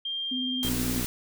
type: tone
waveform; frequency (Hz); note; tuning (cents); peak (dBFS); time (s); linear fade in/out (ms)
sine; 3192; G7; +31; -29; 0.05-0.69; 5
type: tone with vibrato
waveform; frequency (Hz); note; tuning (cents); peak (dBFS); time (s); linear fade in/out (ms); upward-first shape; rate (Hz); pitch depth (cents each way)
sine; 254.2; C4; -50; -30; 0.31-1.01; 10; triangle; 19; 30
type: noise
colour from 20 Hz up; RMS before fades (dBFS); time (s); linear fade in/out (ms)
white; -33; 0.63-1.06; 0
type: click train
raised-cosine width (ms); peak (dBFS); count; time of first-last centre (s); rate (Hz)
3; -20; 25; 0.65-1.045; 60.7
effects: none